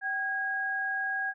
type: tone pair together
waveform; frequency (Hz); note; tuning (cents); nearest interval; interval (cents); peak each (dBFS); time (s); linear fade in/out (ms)
sine; 771.1 / 1639; G5 / G#6; -29 / -23; octave + minor second; 1306; -36 / -29; 0.01-1.34; 50
effects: none